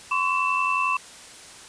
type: tone cluster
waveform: sine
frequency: 1035 / 1126 / 2663 Hz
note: C6 / C#6 / E7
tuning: -19 / +27 / +17 cents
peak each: -25 dBFS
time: 0.11-0.97 s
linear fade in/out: 5 ms
effects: white hiss -44 dBFS RMS until 1.68 s + resampled to 22050 Hz